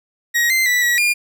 40% pulse tone with pitch steps, 1894 / 2077 / 1966 / 1924 / 2413 Hz, A#6 / C7 / B6 / B6 / D7, +27 / -13 / -8 / -46 / +46 cents, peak -13 dBFS, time 0.34-1.14 s, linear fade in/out 20 ms, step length 160 ms, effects none

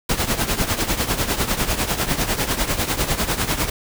pink noise with tremolo, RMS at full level -18 dBFS, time 0.09-3.7 s, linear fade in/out 5 ms, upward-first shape triangle, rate 10 Hz, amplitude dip 80%, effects none

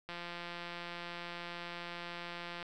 click train, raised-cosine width 0.3 ms, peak -27 dBFS, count 440, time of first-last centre 0.09-2.628 s, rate 173 Hz, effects none

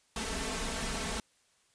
pink noise with comb filter, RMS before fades -35 dBFS, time 0.16-1.2 s, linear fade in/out 2 ms, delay 4.5 ms, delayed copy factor +1, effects white hiss -69 dBFS RMS until 1.74 s + resampled to 22050 Hz

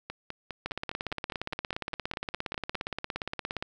two click trains, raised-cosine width 0.3 ms, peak -16 / -20 dBFS, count 52 / 14, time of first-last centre 0.66-3.625 / 0.1-2.748 s, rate 17.2 / 4.91 Hz, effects none

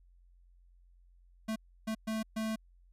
square tone bursts at uneven times, 220 Hz, A3, in tune, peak -33 dBFS, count 4, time 1.48-1.56 / 1.87-1.95 / 2.07-2.23 / 2.36-2.56 s, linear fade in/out 10 ms, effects added 44 Hz sine -59 dBFS peak until 2.92 s + resampled to 32000 Hz

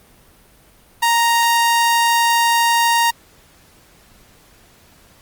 sawtooth tone, 932.3 Hz, A#5, in tune, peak -9 dBFS, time 1.02-3.11 s, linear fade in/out 10 ms, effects pink hiss -50 dBFS RMS until 5.21 s + Opus 32 kbps

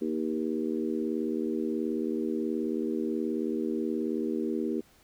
harmonic tone with a mistuned harmonic, 78.6 Hz, D#2, 18 cents sharp, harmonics 3 / 4 / 5 / 6, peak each -32 / -32 / -33 / -39 dBFS, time 0.01-4.81 s, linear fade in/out 10 ms, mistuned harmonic 6, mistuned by +16 cents, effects pink hiss -61 dBFS RMS until 5.03 s

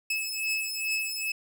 sawtooth beating tone pair, 2593 / 2595.4 Hz, E7 / E7, -29 / -28 cents, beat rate 2.4 Hz, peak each -28 dBFS, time 0.1-1.32 s, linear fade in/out 5 ms, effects none

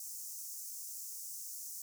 pink high-pass noise, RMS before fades -45 dBFS, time 0-1.82 s, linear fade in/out 2 ms, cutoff 5700 Hz, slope 48 dB/octave, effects none

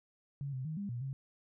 sine tone with pitch steps, 140.2 / 129.7 / 156.9 / 201.1 / 120.4 / 135 Hz, C#3 / C3 / D#3 / G3 / B2 / C#3, +20 / -15 / +15 / +44 / -44 / -45 cents, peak -36 dBFS, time 0.41-1.13 s, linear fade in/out 0 ms, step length 120 ms, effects none

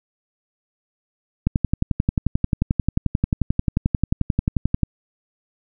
click train, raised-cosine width 5 ms, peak -5 dBFS, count 39, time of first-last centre 1.47-4.833 s, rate 11.3 Hz, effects none

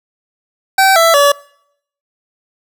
25% pulse tone with pitch steps, 771 / 663.5 / 571 Hz, G5 / E5 / D5, -29 / +11 / -49 cents, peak -3 dBFS, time 0.78-1.32 s, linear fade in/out 5 ms, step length 180 ms, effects noise-tail reverb RT60 0.7 s tail -24 dB re dry

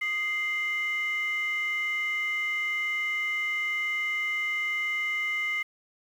sine tone with frequency modulation, 2093 Hz, C7, in tune, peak -25 dBFS, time 0.01-5.63 s, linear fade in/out 10 ms, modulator 858 Hz, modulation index 0.41, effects tanh soft clip ceiling -23 dBFS + 9-bit

